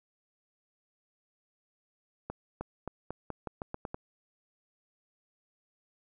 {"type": "accelerating click train", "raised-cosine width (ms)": 1, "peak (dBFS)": -22, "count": 10, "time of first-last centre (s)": [2.3, 3.944], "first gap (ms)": 310, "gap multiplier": 0.86, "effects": []}